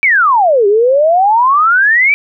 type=exponential two-way sweep; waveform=sine; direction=down then up; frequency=2358 to 392 to 2358 Hz; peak=-6 dBFS; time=0.03-2.14 s; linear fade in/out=0 ms; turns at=0.67 s; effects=none